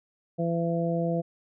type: harmonic tone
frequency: 168.4 Hz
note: E3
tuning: 37 cents sharp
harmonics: 1 / 2 / 3 / 4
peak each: -27 / -33 / -30 / -32 dBFS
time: 0.38-1.22 s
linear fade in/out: 20 ms
effects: none